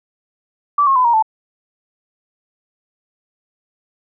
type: tone with pitch steps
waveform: sine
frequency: 1159 / 1081.4 / 1009 / 941.4 / 878.4 Hz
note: D6 / C#6 / B5 / A#5 / A5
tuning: -23 / -43 / +37 / +17 / -3 cents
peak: -10 dBFS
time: 0.78-1.225 s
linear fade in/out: 5 ms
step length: 89 ms
effects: none